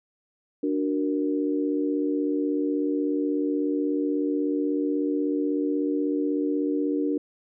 sine chord, D augmented, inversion none, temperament equal, 293.7 / 370 / 466.2 Hz, D4 / F#4 / A#4, 0 / 0 / 0 cents, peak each -24 / -30 / -30 dBFS, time 0.63-7.18 s, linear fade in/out 5 ms, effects none

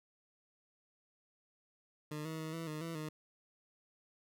20% pulse tone with pitch steps, 151.2 / 159.5 / 158.2 / 164.7 / 153.6 / 165.6 / 154.4 Hz, D#3 / D#3 / D#3 / E3 / D#3 / E3 / D#3, -49 / +43 / +29 / -1 / -22 / +8 / -13 cents, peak -35 dBFS, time 2.11-3.09 s, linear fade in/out 5 ms, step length 140 ms, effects none

